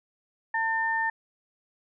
sine tone pair together, 899.4 / 1800 Hz, A5 / A6, +38 / +39 cents, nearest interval octave, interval 1201 cents, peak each -28 / -26 dBFS, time 0.54-1.1 s, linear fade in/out 5 ms, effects none

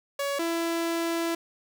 sawtooth tone pair in turn, 562 / 334.2 Hz, C#5 / E4, +24 / +24 cents, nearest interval major sixth, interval 900 cents, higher first, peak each -23 / -22 dBFS, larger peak second, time 0.19-0.39 / 0.39-1.35 s, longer second, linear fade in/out 5 ms, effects none

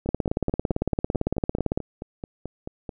two click trains, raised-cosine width 2 ms, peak -19 / -9 dBFS, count 14 / 31, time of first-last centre 0.06-2.892 / 0.09-1.775 s, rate 4.59 / 17.8 Hz, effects none

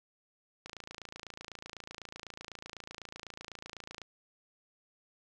click train, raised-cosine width 0.2 ms, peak -26 dBFS, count 95, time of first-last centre 0.66-4.017 s, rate 28 Hz, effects none

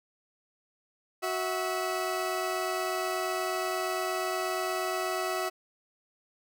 20% pulse tone pair together, 370 / 651.6 Hz, F#4 / E5, 0 / -20 cents, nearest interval minor seventh, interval 980 cents, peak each -27 dBFS, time 1.22-5.5 s, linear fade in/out 20 ms, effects none

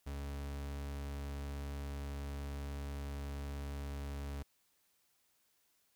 40% pulse tone, 70.5 Hz, C#2, 30 cents sharp, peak -39 dBFS, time 0.06-4.43 s, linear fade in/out 10 ms, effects white hiss -75 dBFS RMS until 5.95 s

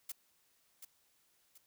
blue noise with echo, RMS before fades -42 dBFS, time 0.09-0.12 s, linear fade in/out 5 ms, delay 730 ms, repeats 2, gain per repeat -8 dB, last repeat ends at 1.58 s, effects white hiss -73 dBFS RMS until 1.66 s

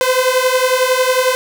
sawtooth beating tone pair, 506 / 517 Hz, B4 / C5, +42 / -21 cents, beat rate 11 Hz, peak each -11 dBFS, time 0.01-1.35 s, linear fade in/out 0 ms, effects none

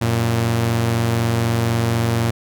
sawtooth tone pair together, 92.15 / 116.2 Hz, F#2 / A#2, -7 / -5 cents, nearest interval major third, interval 402 cents, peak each -21 / -13 dBFS, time 0.01-2.31 s, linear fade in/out 10 ms, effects none

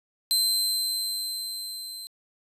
sawtooth tone with level ramp, 4099 Hz, C8, 36 cents flat, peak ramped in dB -17 to -34 dBFS, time 0.31-2.07 s, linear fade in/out 0 ms, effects resampled to 32000 Hz

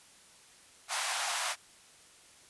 pink high-pass noise, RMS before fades -33 dBFS, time 0.88-1.56 s, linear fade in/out 50 ms, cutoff 670 Hz, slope 48 dB/octave, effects white hiss -58 dBFS RMS until 2.49 s + resampled to 24000 Hz

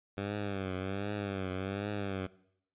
10% pulse tone with vibrato, 98 Hz, G2, in tune, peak -26 dBFS, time 0.17-2.27 s, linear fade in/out 10 ms, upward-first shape triangle, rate 1.3 Hz, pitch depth 110 cents each way, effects noise-tail reverb RT60 0.7 s tail -20 dB re dry + resampled to 8000 Hz

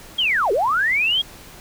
sine linear two-way sweep, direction down then up, 3322 to 365.6 to 3322 Hz, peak -16 dBFS, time 0.18-1.22 s, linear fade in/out 10 ms, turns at 0.52 s, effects pink hiss -42 dBFS RMS until 1.6 s

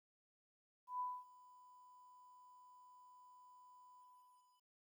sine tone with ADSR envelope, 996 Hz, B5, 14 cents sharp, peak -38 dBFS, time 0.87-4.69 s, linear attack 130 ms, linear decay 240 ms, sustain -23 dB, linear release 680 ms, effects 13-bit

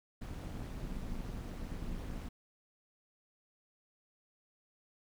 brown noise with amplitude modulation, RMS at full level -38 dBFS, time 0.21-2.29 s, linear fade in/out 10 ms, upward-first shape sine, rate 211 Hz, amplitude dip 70%, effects none

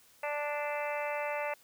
harmonic tone, 293.7 Hz, D4, in tune, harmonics 2 / 3 / 4 / 5 / 6 / 7 / 8 / 9, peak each -35 / -38 / -44 / -45 / -46 / -41 / -46 / -43 dBFS, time 0.23-1.54 s, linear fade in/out 5 ms, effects white hiss -62 dBFS RMS until 1.63 s

